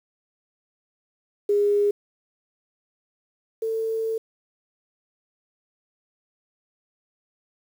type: tone pair in turn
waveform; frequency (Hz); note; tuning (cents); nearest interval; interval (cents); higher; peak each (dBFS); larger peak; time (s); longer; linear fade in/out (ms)
sine; 409.6 / 446.8; G#4 / A4; -24 / +27; major second; 151; second; -17 / -23; first; 1.49-1.91 / 3.62-4.18; second; 5
effects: 8-bit